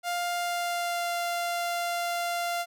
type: tone with pitch glide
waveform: sawtooth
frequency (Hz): 701 to 693.7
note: F5 to F5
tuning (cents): +6 to -12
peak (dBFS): -24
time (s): 0.03-2.66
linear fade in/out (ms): 50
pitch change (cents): -18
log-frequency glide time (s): 0.32-1.09
effects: none